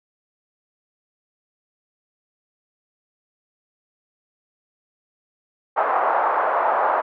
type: band-pass noise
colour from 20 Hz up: pink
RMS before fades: -20 dBFS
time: 5.76-7.02 s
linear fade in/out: 20 ms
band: 640 to 1200 Hz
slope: 24 dB/octave
effects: none